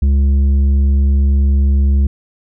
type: tone with tanh clipping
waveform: sine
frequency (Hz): 69.2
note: C#2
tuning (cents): -2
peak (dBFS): -10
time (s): 0.02-2.07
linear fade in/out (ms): 5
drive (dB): 7
effects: none